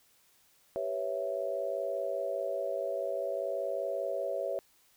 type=chord; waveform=sine; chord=C# half-diminished seventh; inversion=second; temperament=equal; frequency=392 / 493.9 / 554.4 / 659.3 Hz; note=G4 / B4 / C#5 / E5; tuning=0 / 0 / 0 / 0 cents; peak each=-40 / -39 / -34 / -36 dBFS; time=0.76-4.59 s; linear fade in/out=0 ms; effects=white hiss -66 dBFS RMS until 4.96 s